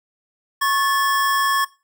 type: tone pair together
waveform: square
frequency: 1096.1 / 1740 Hz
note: C#6 / A6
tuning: -20 / -20 cents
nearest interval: minor sixth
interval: 800 cents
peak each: -20 / -22 dBFS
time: 0.61-1.65 s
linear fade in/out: 10 ms
effects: noise-tail reverb RT60 0.3 s tail -19 dB re dry